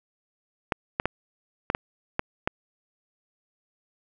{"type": "clicks", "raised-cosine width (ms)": 0.5, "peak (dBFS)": -8, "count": 7, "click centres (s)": [0.722, 0.999, 1.056, 1.701, 1.749, 2.194, 2.475], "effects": []}